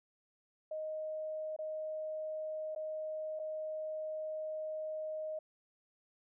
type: tone with dropouts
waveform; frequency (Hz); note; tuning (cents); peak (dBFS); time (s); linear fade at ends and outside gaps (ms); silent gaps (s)
sine; 623; D#5; +2; -37; 0.71-5.39; 5; 1.564-1.588 / 2.75-2.76 / 3.392-3.396
effects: none